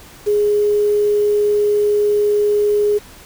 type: tone with quantisation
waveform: sine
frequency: 415.3 Hz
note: G#4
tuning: in tune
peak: -12 dBFS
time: 0.26-2.99 s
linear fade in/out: 20 ms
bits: 6
effects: pink hiss -41 dBFS RMS until 3.25 s